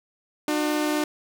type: tone pair together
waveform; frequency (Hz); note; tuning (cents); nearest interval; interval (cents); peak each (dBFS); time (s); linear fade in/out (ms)
sawtooth; 300.7 / 363.9; D4 / F#4; +41 / -29; minor third; 330; -19 / -26; 0.48-1.04; 2
effects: none